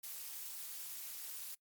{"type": "noise with amplitude modulation", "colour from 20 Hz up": "blue", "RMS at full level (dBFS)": -42, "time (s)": [0.03, 1.55], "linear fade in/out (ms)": 10, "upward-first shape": "sine", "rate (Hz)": 294, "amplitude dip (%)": 95, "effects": ["noise-tail reverb RT60 0.1 s tail -22 dB re dry", "Opus 48 kbps"]}